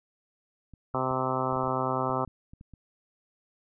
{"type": "clicks", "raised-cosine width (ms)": 5, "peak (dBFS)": -35, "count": 12, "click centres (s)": [0.737, 0.942, 1.112, 1.528, 1.562, 1.639, 1.678, 2.1, 2.277, 2.535, 2.611, 2.737]}
{"type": "harmonic tone", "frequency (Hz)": 130, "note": "C3", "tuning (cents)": -11, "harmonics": [1, 2, 3, 4, 5, 6, 7, 8, 9, 10], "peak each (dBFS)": [-35, -35, -35, -35, -35, -35, -35, -35, -35, -35], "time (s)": [0.94, 2.25], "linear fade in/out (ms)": 5}
{"effects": []}